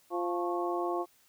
harmonic tone with a mistuned harmonic, 174.6 Hz, F3, in tune, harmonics 2 / 3 / 4 / 5 / 6, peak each -32 / -40 / -35 / -40 / -37 dBFS, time 0.1-1.06 s, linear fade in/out 50 ms, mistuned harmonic 6, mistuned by +79 cents, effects white hiss -65 dBFS RMS until 1.28 s

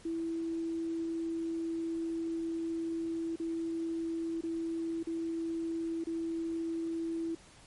sine tone with dropouts, 330 Hz, E4, 2 cents sharp, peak -32 dBFS, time 0.05-7.35 s, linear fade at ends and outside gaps 5 ms, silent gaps 3.359-3.398 / 4.41-4.435 / 5.03-5.07 / 6.04-6.069 s, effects pink hiss -57 dBFS RMS until 7.66 s + MP3 48 kbps

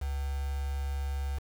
sine tone with quantisation, 69.4 Hz, C#2, 3 cents sharp, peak -30 dBFS, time 0.01-1.39 s, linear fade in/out 10 ms, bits 7, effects none

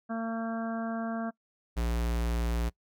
harmonic tone, 227 Hz, A#3, 46 cents flat, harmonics 1 / 2 / 3 / 4 / 5 / 6 / 7, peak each -32 / -45 / -37 / -49 / -44 / -44 / -45 dBFS, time 0.09-1.31 s, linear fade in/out 20 ms
square tone, 58.27 Hz, A#1, in tune, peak -28 dBFS, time 1.76-2.7 s, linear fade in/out 20 ms
effects noise-tail reverb RT60 0.1 s tail -23 dB re dry

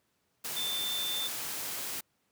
sine tone in noise, 3553 Hz, A7, 16 cents sharp, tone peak -32 dBFS, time 0.56-1.28 s, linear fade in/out 10 ms, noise white, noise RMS -37 dBFS, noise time 0.44-2.01 s, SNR +2 dB, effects pink hiss -75 dBFS RMS until 2.31 s + high-pass 100 Hz 12 dB/octave

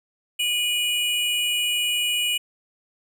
square tone pair together, 2455 / 2921 Hz, D#7 / F#7, -24 / -23 cents, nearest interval minor third, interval 301 cents, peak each -27 / -23 dBFS, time 0.39-2.38 s, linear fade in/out 10 ms, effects none

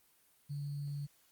sine tone with sample-and-hold, 143.6 Hz, D3, 39 cents flat, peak -37 dBFS, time 0.49-1.07 s, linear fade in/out 20 ms, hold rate 4410 Hz, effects white hiss -69 dBFS RMS until 1.31 s + Opus 32 kbps

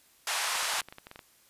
pink band-pass noise, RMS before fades -31 dBFS, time 0.27-0.81 s, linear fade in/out 2 ms, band 780 to 11000 Hz, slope 24 dB/octave
clicks, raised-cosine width 0.3 ms, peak -28 dBFS, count 12, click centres 0.555 / 0.629 / 0.736 / 0.786 / 0.817 / 0.886 / 0.925 / 0.984 / 1.069 / 1.114 / 1.159 / 1.192 s
effects white hiss -62 dBFS RMS until 1.49 s + resampled to 32000 Hz

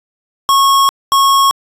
square tone bursts at uneven times, 1096 Hz, C#6, 20 cents flat, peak -8 dBFS, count 2, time 0.49-0.89 / 1.12-1.51 s, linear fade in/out 0 ms, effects resampled to 32000 Hz

